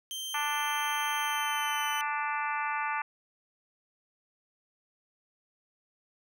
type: tone with pitch glide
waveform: sawtooth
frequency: 3136 to 3022 Hz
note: G7 to F#7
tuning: 0 to +36 cents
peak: -32 dBFS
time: 0.11-2.01 s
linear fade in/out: 0 ms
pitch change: -64 cents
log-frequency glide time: 1.19-1.9 s
type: harmonic tone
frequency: 293.7 Hz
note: D4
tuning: in tune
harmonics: 3 / 4 / 5 / 6 / 7 / 8 / 9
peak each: -33 / -35 / -37 / -39 / -40 / -41 / -42 dBFS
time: 0.34-3.02 s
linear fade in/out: 5 ms
effects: none